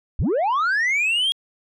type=linear sweep; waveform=sine; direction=up; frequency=33.2 to 3300 Hz; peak=-15 dBFS; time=0.19-1.32 s; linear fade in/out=0 ms; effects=tanh soft clip ceiling -17 dBFS